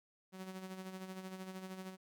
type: tone with tremolo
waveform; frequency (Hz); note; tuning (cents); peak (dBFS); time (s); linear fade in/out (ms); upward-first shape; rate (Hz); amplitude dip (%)
sawtooth; 187.8; F#3; +26; -39; 0.32-1.97; 50; sine; 13; 55
effects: none